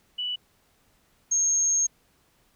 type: tone pair in turn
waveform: sine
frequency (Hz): 2960 / 6486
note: F#7 / G#8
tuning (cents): 0 / -42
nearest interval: octave + major second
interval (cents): 1358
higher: second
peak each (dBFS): -27 / -20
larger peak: second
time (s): 0.18-0.36 / 1.31-1.87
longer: second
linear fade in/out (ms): 10
effects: pink hiss -65 dBFS RMS until 2.55 s